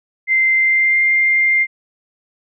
sine tone with pitch glide, 2082 to 2104 Hz, C7 to C7, -9 to +9 cents, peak -11 dBFS, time 0.27-1.67 s, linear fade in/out 50 ms, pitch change +18 cents, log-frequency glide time 0.56-1.08 s, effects none

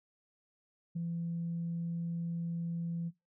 sine tone with ADSR envelope, 168.8 Hz, E3, 41 cents sharp, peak -30 dBFS, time 0.95-3.11 s, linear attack 16 ms, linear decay 8 ms, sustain -3 dB, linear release 36 ms, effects noise-tail reverb RT60 0.2 s tail -19 dB re dry + tanh soft clip ceiling -29 dBFS

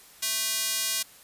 square tone with high-pass filter, 220 Hz, A3, in tune, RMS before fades -28 dBFS, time 0.22-1.03 s, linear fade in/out 10 ms, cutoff 4200 Hz, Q 0.6, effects white hiss -52 dBFS RMS until 1.23 s + resampled to 32000 Hz

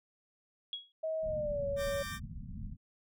sine tone with exponential decay, 3322 Hz, G#7, in tune, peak -33 dBFS, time 0.73-0.92 s, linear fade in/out 1 ms, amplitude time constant 41 ms
sine tone with pitch glide, 637 to 561 Hz, D#5 to C#5, +41 to +21 cents, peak -32 dBFS, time 1.03-2.03 s, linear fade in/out 10 ms, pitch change -220 cents, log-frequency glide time 1.23-1.66 s
pink low-pass noise, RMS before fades -43 dBFS, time 1.22-2.77 s, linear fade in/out 50 ms, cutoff 240 Hz, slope 96 dB/octave
sawtooth chord, G minor, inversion second, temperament equal with one note detuned, 1174.7 / 1568 / 1820 Hz, D6 / G6 / Bb6, 0 / 0 / -42 cents, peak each -40 / -43 / -40 dBFS, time 1.76-2.2 s, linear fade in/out 50 ms
effects none

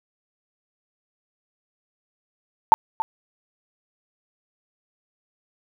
sine tone with echo, 890 Hz, A5, 20 cents sharp, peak -6 dBFS, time 2.72-2.74 s, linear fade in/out 0 ms, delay 280 ms, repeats 1, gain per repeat -14 dB, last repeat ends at 3.02 s, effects none

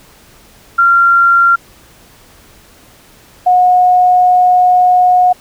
sine tone pair in turn, 1380 / 726 Hz, F6 / F#5, -21 / -33 cents, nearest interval major seventh, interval 1112 cents, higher first, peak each -5 dBFS, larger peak neither, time 0.78-1.56 / 3.46-5.33 s, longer second, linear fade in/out 10 ms, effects pink hiss -43 dBFS RMS until 5.4 s

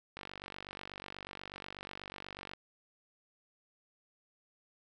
click train, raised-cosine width 0.3 ms, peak -27 dBFS, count 115, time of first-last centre 0.17-2.535 s, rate 48.2 Hz, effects none

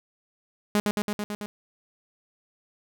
sawtooth tone with echo, 207.7 Hz, G#3, in tune, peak -16 dBFS, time 0.75-0.8 s, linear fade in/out 0 ms, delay 110 ms, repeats 6, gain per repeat -2 dB, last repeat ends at 1.46 s, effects none

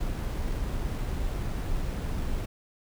brown noise with sample-and-hold, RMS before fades -30 dBFS, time 0-2.46 s, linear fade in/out 10 ms, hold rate 11025 Hz, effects none

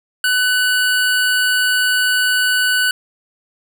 square tone pair together, 1500 / 2931 Hz, F#6 / F#7, +23 / -17 cents, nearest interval octave, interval 1160 cents, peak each -15 / -21 dBFS, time 0.24-2.91 s, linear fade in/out 2 ms, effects none

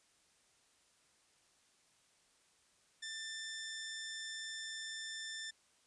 15% pulse tone, 1779 Hz, A6, 19 cents sharp, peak -36 dBFS, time 3.02-5.51 s, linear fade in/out 10 ms, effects white hiss -71 dBFS RMS until 5.86 s + resampled to 22050 Hz

